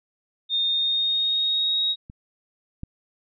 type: tone with pitch glide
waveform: sine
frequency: 3659 to 3784 Hz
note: A#7 to A#7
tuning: -33 to +25 cents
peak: -20 dBFS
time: 0.49-1.96 s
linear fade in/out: 50 ms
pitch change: +58 cents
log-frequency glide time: 0.66-1.82 s
type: clicks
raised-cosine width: 5 ms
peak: -28 / -20 dBFS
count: 2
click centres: 2.099 / 2.834 s
effects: none